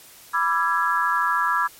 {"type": "chord", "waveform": "sine", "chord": "E dominant seventh", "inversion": "second", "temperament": "equal with one note detuned", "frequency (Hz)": [987.8, 1174.7, 1347.8, 1661.2], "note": ["B5", "D6", "E6", "G#6"], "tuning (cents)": [0, 0, 38, 0], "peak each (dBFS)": [-24, -24, -24, -24], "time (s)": [0.33, 1.68], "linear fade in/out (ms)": 20, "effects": ["white hiss -47 dBFS RMS until 1.79 s", "MP3 64 kbps"]}